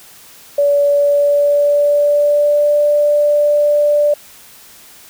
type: tone with pitch glide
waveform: sine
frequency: 573 to 588.1 Hz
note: D5 to D5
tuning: -43 to +2 cents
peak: -9 dBFS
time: 0.58-4.14 s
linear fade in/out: 5 ms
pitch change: +45 cents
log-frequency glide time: 0.83-2.73 s
effects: white hiss -41 dBFS RMS until 5.09 s